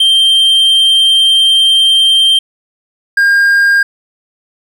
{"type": "tone pair in turn", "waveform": "triangle", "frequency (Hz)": [3155, 1611.6], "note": ["G7", "G6"], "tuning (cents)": [10, 48], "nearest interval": "octave", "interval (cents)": 1162, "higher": "first", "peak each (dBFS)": -4, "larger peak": "neither", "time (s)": [[0, 2.39], [3.17, 3.83]], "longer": "first", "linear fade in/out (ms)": 5, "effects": []}